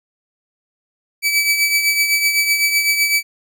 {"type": "tone with tremolo", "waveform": "sawtooth", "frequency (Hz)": 2299, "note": "D7", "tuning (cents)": -37, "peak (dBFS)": -8, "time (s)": [1.22, 3.23], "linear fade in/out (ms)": 50, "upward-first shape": "triangle", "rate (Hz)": 7.9, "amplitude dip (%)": 60, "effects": []}